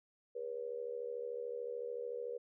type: tone with amplitude modulation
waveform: sine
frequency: 482.3 Hz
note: B4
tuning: 41 cents flat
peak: -35 dBFS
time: 0.35-2.38 s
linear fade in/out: 10 ms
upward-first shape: sine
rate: 73.6 Hz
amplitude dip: 85%
effects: none